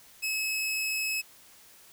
sawtooth tone, 2579 Hz, E7, 39 cents flat, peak -25 dBFS, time 0.22-1.22 s, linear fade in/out 20 ms, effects white hiss -55 dBFS RMS until 1.92 s

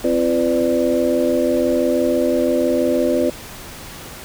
sine tone cluster, 260.6 / 341.6 / 503 / 589 Hz, C4 / F4 / B4 / D5, -7 / -38 / +32 / +5 cents, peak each -20 dBFS, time 0.04-3.3 s, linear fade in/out 5 ms, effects pink hiss -35 dBFS RMS until 4.24 s

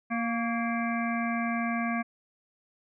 harmonic tone with a mistuned harmonic, 233.1 Hz, A#3, in tune, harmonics 1 / 3 / 5 / 7 / 9 / 10, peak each -29 / -34 / -36 / -37 / -39 / -39 dBFS, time 0.1-2.03 s, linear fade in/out 20 ms, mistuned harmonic 5, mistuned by -35 cents, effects none

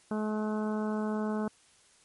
harmonic tone, 213.9 Hz, A3, 49 cents flat, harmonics 1 / 2 / 3 / 4 / 5 / 6 / 7, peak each -30 / -36 / -40 / -42 / -44 / -46 / -47 dBFS, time 0.11-1.48 s, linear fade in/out 2 ms, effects white hiss -62 dBFS RMS until 2.04 s + MP3 48 kbps

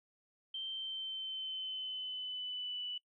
sine tone with pitch glide, 3129 to 2969 Hz, G7 to F#7, -4 to +5 cents, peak -38 dBFS, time 0.54-2.98 s, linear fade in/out 5 ms, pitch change -91 cents, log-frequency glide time 0.67-2.86 s, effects noise-tail reverb RT60 0.1 s tail -25 dB re dry

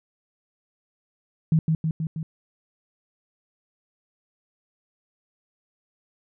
sine tone with echo, 159.4 Hz, D#3, 42 cents sharp, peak -15 dBFS, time 1.52-1.59 s, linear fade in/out 2 ms, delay 160 ms, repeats 4, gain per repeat -3 dB, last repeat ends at 2.23 s, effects none

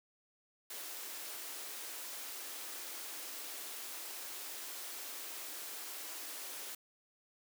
white high-pass noise, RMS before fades -45 dBFS, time 0.7-6.75 s, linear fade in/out 5 ms, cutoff 270 Hz, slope 48 dB/octave, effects none

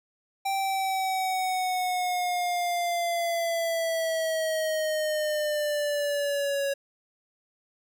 square linear sweep, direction down, 783 to 554.4 Hz, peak -26 dBFS, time 0.45-6.74 s, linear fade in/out 10 ms, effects none

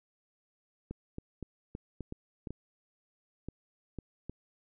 clicks, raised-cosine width 3 ms, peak -26 dBFS, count 11, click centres 0.91 / 1.184 / 1.427 / 1.751 / 2.007 / 2.124 / 2.472 / 2.506 / 3.486 / 3.987 / 4.296 s, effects none

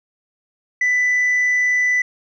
sine tone, 1989 Hz, B6, 12 cents sharp, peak -12 dBFS, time 0.81-2.02 s, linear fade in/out 5 ms, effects tanh soft clip ceiling -13 dBFS

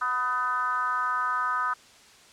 sine tone with frequency modulation, 1254 Hz, D#6, 13 cents sharp, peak -24 dBFS, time 0.01-1.74 s, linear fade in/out 10 ms, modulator 258 Hz, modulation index 1, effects white hiss -53 dBFS RMS until 2.32 s + low-pass 7000 Hz 12 dB/octave

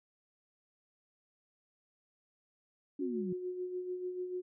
sine exponential sweep, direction down, 291.8 to 174.61 Hz, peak -35 dBFS, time 2.99-3.33 s, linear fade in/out 5 ms
sine tone with tremolo, 363.4 Hz, F#4, 31 cents flat, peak -34 dBFS, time 3-4.42 s, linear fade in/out 20 ms, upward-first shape sine, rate 6.8 Hz, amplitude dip 50%
effects none

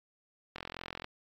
click train, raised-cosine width 0.3 ms, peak -23 dBFS, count 22, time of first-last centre 0.56-1.044 s, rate 43.4 Hz, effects AAC 64 kbps

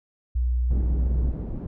sine tone, 61 Hz, B1, 21 cents flat, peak -20 dBFS, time 0.35-1.32 s, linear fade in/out 10 ms
pink low-pass noise, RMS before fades -31 dBFS, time 0.7-1.67 s, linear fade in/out 10 ms, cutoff 280 Hz, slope 12 dB/octave
effects none

